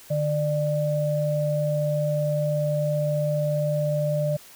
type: tone pair together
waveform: sine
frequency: 149.6 / 595 Hz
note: D3 / D5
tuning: +32 / +22 cents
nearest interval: 2 octaves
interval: 2390 cents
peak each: -24 dBFS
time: 0.1-4.37 s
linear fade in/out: 10 ms
effects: white hiss -48 dBFS RMS until 4.55 s